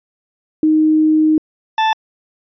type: tone pair in turn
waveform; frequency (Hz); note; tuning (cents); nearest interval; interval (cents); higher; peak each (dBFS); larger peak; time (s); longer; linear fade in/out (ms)
sine / 40% pulse; 311.1 / 879.9; D#4 / A5; 0 / 0; octave + tritone; 1800; second; -9 / -11; first; 0.63-1.38 / 1.78-1.93; first; 2
effects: resampled to 11025 Hz